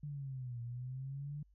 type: linear two-way sweep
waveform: sine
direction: down then up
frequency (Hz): 148.8 to 117.2 to 148.8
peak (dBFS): -40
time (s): 0.03-1.43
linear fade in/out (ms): 5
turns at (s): 0.61
effects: added 50 Hz sine -64 dBFS peak until 1.54 s